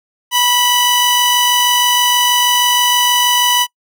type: tone pair together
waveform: sawtooth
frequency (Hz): 977.9 / 2980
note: B5 / F#7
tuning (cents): -17 / +12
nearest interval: octave + perfect fifth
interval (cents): 1929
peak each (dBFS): -10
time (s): 0.31-3.67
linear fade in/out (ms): 50
effects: noise-tail reverb RT60 0.1 s tail -25 dB re dry